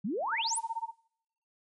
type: exponential sweep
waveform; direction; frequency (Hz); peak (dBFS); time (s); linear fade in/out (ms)
sine; up; 174.61 to 10910; -30; 0.04-0.59; 10
type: tone with tremolo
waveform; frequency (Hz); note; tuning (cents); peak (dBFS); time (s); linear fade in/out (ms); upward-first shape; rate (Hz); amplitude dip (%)
sine; 910; A#5; -42; -29; 0.26-0.92; 50; sine; 16; 100
effects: noise-tail reverb RT60 0.8 s tail -25 dB re dry